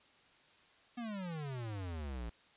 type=exponential sweep; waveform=square; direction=down; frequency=246.9 to 55 Hz; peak=-40 dBFS; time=0.97-2.3 s; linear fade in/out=10 ms; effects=white hiss -65 dBFS RMS until 2.56 s + resampled to 8000 Hz